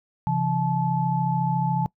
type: tone cluster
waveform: sine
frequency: 136.1 / 170.1 / 866 Hz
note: C#3 / F3 / A5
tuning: -31 / -45 / -28 cents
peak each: -25 dBFS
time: 0.27-1.86 s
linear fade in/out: 0 ms
effects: noise-tail reverb RT60 0.1 s tail -23 dB re dry